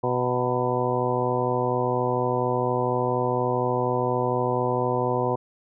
harmonic tone with a mistuned harmonic, 124.2 Hz, B2, 10 cents sharp, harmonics 1 / 2 / 3 / 4 / 5 / 6 / 7 / 8, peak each -29 / -32 / -28 / -27 / -32 / -31 / -31 / -30 dBFS, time 0.03-5.36 s, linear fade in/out 10 ms, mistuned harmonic 7, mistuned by +61 cents, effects none

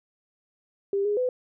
sine tone with pitch steps, 397.5 / 413.8 / 503 Hz, G4 / G#4 / B4, +24 / -6 / +32 cents, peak -22 dBFS, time 0.93-1.29 s, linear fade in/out 2 ms, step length 120 ms, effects none

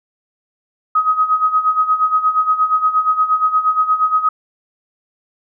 sine tone with tremolo, 1262 Hz, D#6, 24 cents sharp, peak -9 dBFS, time 0.95-4.29 s, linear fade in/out 5 ms, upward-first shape sine, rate 8.5 Hz, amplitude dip 75%, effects none

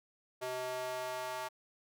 square tone with high-pass filter sweep, 127.3 Hz, C3, 47 cents flat, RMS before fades -39 dBFS, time 0.41-1.49 s, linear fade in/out 20 ms, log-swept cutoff 530 to 810 Hz, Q 2.3, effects none

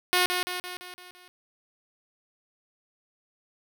5% pulse tone with echo, 361.1 Hz, F#4, 42 cents flat, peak -9 dBFS, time 0.13-0.26 s, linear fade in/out 0 ms, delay 170 ms, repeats 6, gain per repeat -5 dB, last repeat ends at 1.28 s, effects none

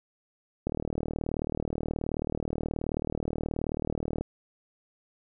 click train, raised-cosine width 2 ms, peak -17 dBFS, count 138, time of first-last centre 0.67-4.21 s, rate 38.7 Hz, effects none

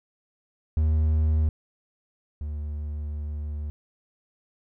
triangle tone pair in turn, 77.78 / 74.48 Hz, D#2 / D2, 0 / +25 cents, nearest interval minor second, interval 75 cents, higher first, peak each -17 / -27 dBFS, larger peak first, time 0.77-1.49 / 2.41-3.7 s, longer second, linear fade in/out 0 ms, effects none

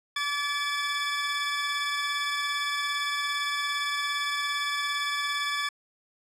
20% pulse tone pair together, 1154.5 / 1723 Hz, D6 / A6, -30 / -37 cents, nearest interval perfect fifth, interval 693 cents, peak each -25 / -25 dBFS, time 0.16-5.69 s, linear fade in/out 5 ms, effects low-pass 8000 Hz 12 dB/octave

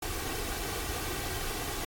pink noise with comb filter, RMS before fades -35 dBFS, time 0.02-1.85 s, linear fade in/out 5 ms, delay 2.6 ms, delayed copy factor +0.55, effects AAC 64 kbps

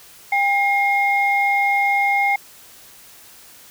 sine tone pair together, 801 / 2138 Hz, G5 / C7, +37 / +37 cents, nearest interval octave + perfect fourth, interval 1700 cents, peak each -17 dBFS, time 0.32-2.36 s, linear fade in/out 5 ms, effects tanh soft clip ceiling -8 dBFS + white hiss -45 dBFS RMS until 3.7 s

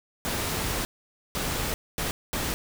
pink noise bursts at uneven times, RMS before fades -29 dBFS, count 4, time 0.25-0.85 / 1.35-1.74 / 1.98-2.11 / 2.33-2.54 s, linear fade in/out 0 ms, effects none

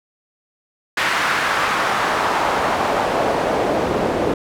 pink noise with band-pass filter sweep, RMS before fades -19 dBFS, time 0.97-4.34 s, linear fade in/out 5 ms, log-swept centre 1700 to 430 Hz, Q 1.3, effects none

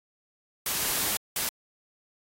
white noise bursts at uneven times, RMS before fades -28 dBFS, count 2, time 0.66-1.17 / 1.36-1.49 s, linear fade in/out 2 ms, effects AAC 48 kbps

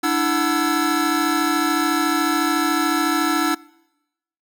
square tone cluster, 294.4 / 328.3 / 736 / 1331 / 1703 Hz, D4 / E4 / F#5 / E6 / G#6, +4 / -7 / -9 / +16 / +43 cents, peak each -23 / -24 / -28 / -24 / -29 dBFS, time 0.03-3.55 s, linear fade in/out 10 ms, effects noise-tail reverb RT60 0.9 s tail -23 dB re dry

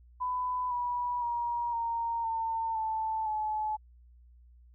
sine tone with pitch steps, 1000 / 974.9 / 950.4 / 926.6 / 903.3 / 880.7 / 858.6 Hz, B5 / B5 / A#5 / A#5 / A5 / A5 / A5, +21 / -23 / +33 / -11 / +45 / +1 / -43 cents, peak -29 dBFS, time 0.2-3.77 s, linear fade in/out 20 ms, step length 510 ms, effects added 60 Hz sine -54 dBFS peak until 4.74 s

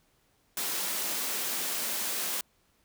white high-pass noise, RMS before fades -32 dBFS, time 0.57-2.41 s, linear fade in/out 2 ms, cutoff 170 Hz, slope 48 dB/octave, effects pink hiss -69 dBFS RMS until 2.84 s

